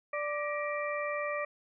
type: harmonic tone with a mistuned harmonic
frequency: 588 Hz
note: D5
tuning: 2 cents sharp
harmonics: 1 / 2 / 3 / 4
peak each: -34 / -37 / -39 / -40 dBFS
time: 0.13-1.45 s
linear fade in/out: 5 ms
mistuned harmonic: 3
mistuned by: +130 cents
effects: none